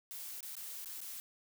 blue noise with dropouts, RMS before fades -45 dBFS, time 0.11-1.2 s, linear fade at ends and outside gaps 0 ms, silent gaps 0.406-0.429 / 0.553-0.567 / 0.847-0.858 / 1.005-1.014 s, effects none

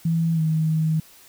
sine tone with pitch glide, 164.81 to 158.19 Hz, E3 to D#3, 0 to +29 cents, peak -18 dBFS, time 0.05-1 s, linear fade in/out 5 ms, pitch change -71 cents, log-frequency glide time 0.34-0.41 s, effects white hiss -50 dBFS RMS until 1.28 s

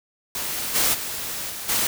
white noise with level steps, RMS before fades -28 / -20 / -30 / -33 / -22 dBFS, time 0.35-1.87 s, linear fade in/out 2 ms, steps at 0.74 / 0.93 / 1.49 / 1.68 s, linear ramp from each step 20 ms, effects none

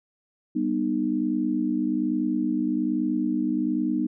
sine chord, G augmented, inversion none, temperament just, 196 / 245 / 306.2 Hz, G3 / B3 / D#4, 0 / -14 / -28 cents, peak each -30 / -26 / -25 dBFS, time 0.55-4.07 s, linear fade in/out 10 ms, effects none

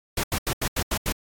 pink noise bursts, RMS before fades -25 dBFS, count 7, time 0.17-1.124 s, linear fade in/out 5 ms, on 66 ms, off 82 ms, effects AAC 64 kbps

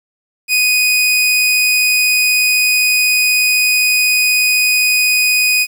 sawtooth tone, 2489 Hz, D#7, in tune, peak -7 dBFS, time 0.48-5.67 s, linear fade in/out 50 ms, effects 7-bit

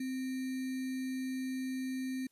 sine tone with sample-and-hold, 260 Hz, C4, 11 cents flat, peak -34 dBFS, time 0-2.27 s, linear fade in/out 5 ms, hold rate 2100 Hz, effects white hiss -75 dBFS RMS until 2.31 s + resampled to 32000 Hz

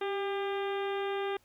harmonic tone with a mistuned harmonic, 400.4 Hz, G4, 37 cents sharp, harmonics 1 / 2 / 3 / 4 / 5 / 6 / 7 / 8 / 9, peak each -32 / -38 / -42 / -44 / -46 / -48 / -49 / -50 / -51 dBFS, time 0.01-1.37 s, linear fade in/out 5 ms, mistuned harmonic 1, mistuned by -33 cents, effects pink hiss -67 dBFS RMS until 1.44 s

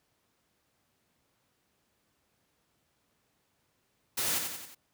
white noise with echo, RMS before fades -31 dBFS, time 4.17-4.39 s, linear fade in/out 10 ms, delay 90 ms, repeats 4, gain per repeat -5 dB, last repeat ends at 4.75 s, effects pink hiss -74 dBFS RMS until 4.93 s + high-pass 80 Hz 12 dB/octave

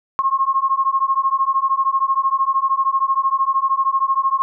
sine beating tone pair, 1071 / 1084 Hz, C6 / C#6, +40 / -39 cents, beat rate 13 Hz, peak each -18 dBFS, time 0.19-4.42 s, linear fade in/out 0 ms, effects none

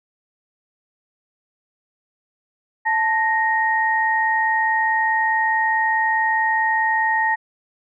sine tone pair together, 880 / 1864.7 Hz, A5 / A#6, 0 / 0 cents, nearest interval octave + minor second, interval 1300 cents, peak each -19 dBFS, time 2.85-7.36 s, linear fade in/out 20 ms, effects none

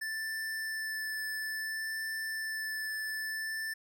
square tone with vibrato, 1760 Hz, A6, in tune, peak -35 dBFS, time 0.01-3.74 s, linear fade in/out 10 ms, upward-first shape sine, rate 0.59 Hz, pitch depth 10 cents each way, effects none

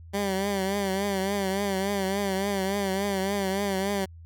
15% pulse tone with vibrato, 196 Hz, G3, in tune, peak -19 dBFS, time 0.13-4.06 s, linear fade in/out 20 ms, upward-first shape triangle, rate 3.5 Hz, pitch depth 79 cents each way, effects added 83 Hz sine -43 dBFS peak until 4.25 s

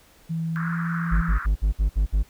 sine tone with pitch glide, 163.5 to 167.9 Hz, E3 to E3, -14 to +32 cents, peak -24 dBFS, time 0.29-1.33 s, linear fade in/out 20 ms, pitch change +46 cents, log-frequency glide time 0.58-0.68 s
white band-pass noise, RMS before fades -33 dBFS, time 0.56-1.46 s, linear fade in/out 0 ms, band 1200 to 1600 Hz, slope 48 dB/octave
triangle tone bursts, 51.1 Hz, G#1, 27 cents flat, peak -15 dBFS, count 7, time 1.11-2.234 s, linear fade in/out 20 ms, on 110 ms, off 59 ms
effects pink hiss -55 dBFS RMS until 2.29 s

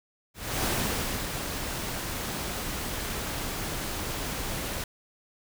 pink noise with ADSR envelope, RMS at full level -27 dBFS, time 0.34-4.84 s, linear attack 300 ms, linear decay 630 ms, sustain -6 dB, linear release 3 ms, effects none

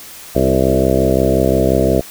harmonic tone with a mistuned harmonic, 65.7 Hz, C2, 8 cents sharp, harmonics 1 / 2 / 3 / 4 / 5 / 6 / 7 / 8 / 9 / 10, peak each -20 / -20 / -20 / -20 / -20 / -20 / -20 / -20 / -20 / -20 dBFS, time 0.35-2.01 s, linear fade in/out 5 ms, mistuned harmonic 6, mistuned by -16 cents, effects white hiss -35 dBFS RMS until 2.1 s

